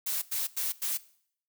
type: noise bursts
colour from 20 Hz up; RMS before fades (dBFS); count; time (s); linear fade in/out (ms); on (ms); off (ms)
blue; -31; 4; 0.06-0.976; 10; 160; 92
effects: noise-tail reverb RT60 0.6 s tail -19 dB re dry